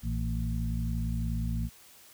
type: harmonic tone with a mistuned harmonic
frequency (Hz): 57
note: A#1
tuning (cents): -38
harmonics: 1 / 2 / 3 / 4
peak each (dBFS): -31 / -34 / -36 / -37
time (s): 0.02-1.7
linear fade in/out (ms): 50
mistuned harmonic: 3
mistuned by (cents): -56
effects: white hiss -55 dBFS RMS until 2.13 s